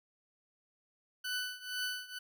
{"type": "tone with tremolo", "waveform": "20% pulse", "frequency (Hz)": 1495, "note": "F#6", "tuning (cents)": 17, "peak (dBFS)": -28, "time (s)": [1.24, 2.19], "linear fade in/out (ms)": 10, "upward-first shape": "triangle", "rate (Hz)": 2.1, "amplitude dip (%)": 90, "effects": []}